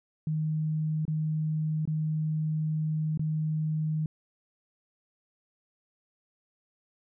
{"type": "tone with dropouts", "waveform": "sine", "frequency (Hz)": 155.56, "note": "D#3", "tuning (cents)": 0, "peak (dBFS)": -26, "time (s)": [0.27, 4.06], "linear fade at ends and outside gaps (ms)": 2, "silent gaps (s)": [[1.053, 1.079], [1.854, 1.875], [3.175, 3.194]], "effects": []}